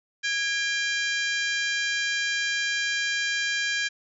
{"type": "harmonic tone with a mistuned harmonic", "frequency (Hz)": 795, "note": "G5", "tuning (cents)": 24, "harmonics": [2, 3, 4, 5, 6, 7, 8, 9], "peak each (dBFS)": [-27, -31, -33, -35, -37, -38, -39, -40], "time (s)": [0.23, 3.89], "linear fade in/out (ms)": 20, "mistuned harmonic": 2, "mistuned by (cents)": 63, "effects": []}